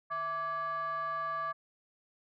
sine tone with frequency modulation, 1165 Hz, D6, 14 cents flat, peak -31 dBFS, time 0.1-1.53 s, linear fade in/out 20 ms, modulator 508 Hz, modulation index 0.65, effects tanh soft clip ceiling -29 dBFS

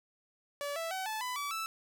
sawtooth tone with pitch steps, 574 / 659.4 / 757.4 / 870 / 999.4 / 1148 / 1318.7 Hz, D5 / E5 / F#5 / A5 / B5 / D6 / E6, -40 / 0 / +40 / -20 / +20 / -40 / 0 cents, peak -31 dBFS, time 0.61-1.66 s, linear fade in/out 0 ms, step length 150 ms, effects none

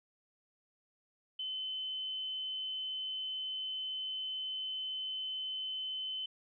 sine tone, 3049 Hz, G7, 49 cents flat, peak -36 dBFS, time 1.39-6.26 s, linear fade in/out 5 ms, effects none

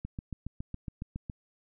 click train, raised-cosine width 5 ms, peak -24 dBFS, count 10, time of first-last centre 0.05-1.298 s, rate 7.21 Hz, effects none

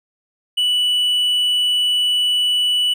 triangle tone, 2960 Hz, F#7, in tune, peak -13 dBFS, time 0.57-2.94 s, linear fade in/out 10 ms, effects none

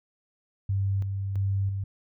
sine tone with tremolo, 98 Hz, G2, in tune, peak -23 dBFS, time 0.69-1.84 s, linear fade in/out 5 ms, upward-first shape square, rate 1.5 Hz, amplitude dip 40%, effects none

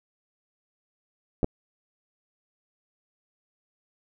clicks, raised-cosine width 2 ms, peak -11 dBFS, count 2, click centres 1.431 / 1.444 s, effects none

